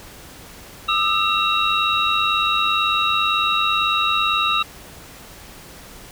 sine tone cluster, 1210 / 1308 / 2725 / 3813 Hz, D#6 / E6 / F7 / A#7, -49 / -14 / -43 / +38 cents, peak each -22 dBFS, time 0.88-4.63 s, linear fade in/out 10 ms, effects pink hiss -41 dBFS RMS until 6.11 s

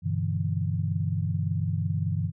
sine chord, E minor seventh, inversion first, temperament equal, 98 / 123.47 / 146.83 / 164.81 Hz, G2 / B2 / D3 / E3, 0 / 0 / 0 / 0 cents, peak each -28 / -33 / -31 / -30 dBFS, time 0.02-2.32 s, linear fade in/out 50 ms, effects none

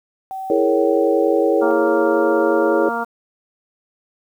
sine tone, 766 Hz, G5, 40 cents flat, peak -25 dBFS, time 0.31-1.71 s, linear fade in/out 0 ms
sine chord, A# half-diminished seventh, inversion second, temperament equal, 329.6 / 415.3 / 466.2 / 554.4 Hz, E4 / G#4 / A#4 / C#5, 0 / 0 / 0 / 0 cents, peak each -19 dBFS, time 0.5-2.89 s, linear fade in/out 2 ms
harmonic tone, 233.1 Hz, A#3, in tune, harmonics 1 / 2 / 3 / 4 / 5 / 6, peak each -29 / -28 / -26 / -25 / -29 / -26 dBFS, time 1.61-3.05 s, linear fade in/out 20 ms
effects 8-bit

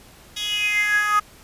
10% pulse tone with high-pass filter sweep, 417.7 Hz, G#4, 10 cents sharp, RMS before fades -21 dBFS, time 0.36-1.2 s, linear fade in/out 10 ms, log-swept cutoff 3700 to 1200 Hz, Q 8.9, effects pink hiss -48 dBFS RMS until 1.43 s + resampled to 32000 Hz

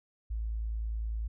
sine tone, 55 Hz, A1, in tune, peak -31 dBFS, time 0.3-1.28 s, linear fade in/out 10 ms, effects none

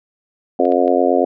harmonic tone, 89.1 Hz, F2, 35 cents sharp, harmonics 3 / 4 / 5 / 6 / 7 / 8, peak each -19 / -19 / -19 / -19 / -19 / -19 dBFS, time 0.59-1.25 s, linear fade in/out 5 ms
clicks, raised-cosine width 0.3 ms, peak -23 dBFS, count 3, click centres 0.653 / 0.721 / 0.879 s
effects none

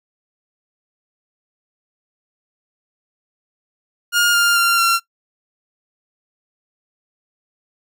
sawtooth tone with pitch steps, 1420 / 1402.1 / 1384.4 / 1366.9 Hz, F6 / F6 / F6 / F6, +28 / +6 / -16 / -38 cents, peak -9 dBFS, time 4.12-5 s, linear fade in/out 50 ms, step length 220 ms, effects noise-tail reverb RT60 0.1 s tail -20 dB re dry

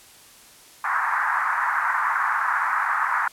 pink band-pass noise, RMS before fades -23 dBFS, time 0.84-3.28 s, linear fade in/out 5 ms, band 910 to 1800 Hz, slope 48 dB/octave, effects white hiss -49 dBFS RMS until 3.32 s + low-pass 12000 Hz 12 dB/octave

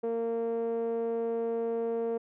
5% pulse tone with low-pass filter, 230.2 Hz, A#3, 22 cents flat, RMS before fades -31 dBFS, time 0.03-2.18 s, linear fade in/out 10 ms, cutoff 480 Hz, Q 3.7, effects none

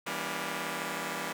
5% pulse chord, E diminished seventh, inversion none, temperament just, 164.81 / 197.78 / 237.3 / 284.8 Hz, E3 / G3 / Bb3 / Db4, 0 / +16 / +31 / +47 cents, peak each -28 dBFS, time 0.06-1.33 s, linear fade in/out 10 ms, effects none

